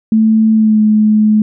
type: tone with pitch glide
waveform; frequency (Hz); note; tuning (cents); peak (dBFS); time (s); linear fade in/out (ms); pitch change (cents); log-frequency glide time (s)
sine; 220 to 214; A3 to A3; 0 to -48; -6; 0.12-1.42; 2; -48; 0.53-0.81
effects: none